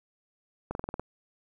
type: slowing click train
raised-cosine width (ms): 1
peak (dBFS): -19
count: 7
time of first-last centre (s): 0.71-0.996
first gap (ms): 41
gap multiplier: 1.06
effects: 10-bit